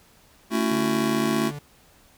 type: chord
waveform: square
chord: F# minor seventh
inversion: first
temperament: just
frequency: 222 / 277.5 / 333 / 370 Hz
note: A3 / C#4 / E4 / F#4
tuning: +16 / +2 / +18 / 0 cents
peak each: -25 / -30 / -28 / -30 dBFS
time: 0.5-1.52 s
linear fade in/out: 50 ms
type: tone with vibrato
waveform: 45% pulse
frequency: 145.7 Hz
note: D3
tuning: 13 cents flat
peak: -33 dBFS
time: 0.71-1.59 s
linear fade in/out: 5 ms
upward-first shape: sine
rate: 1.8 Hz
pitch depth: 14 cents each way
effects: pink hiss -56 dBFS RMS until 2.17 s